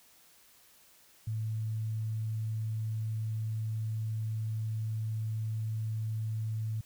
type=tone; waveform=sine; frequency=110 Hz; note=A2; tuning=in tune; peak=-31 dBFS; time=1.27-6.81 s; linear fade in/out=5 ms; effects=white hiss -61 dBFS RMS until 6.85 s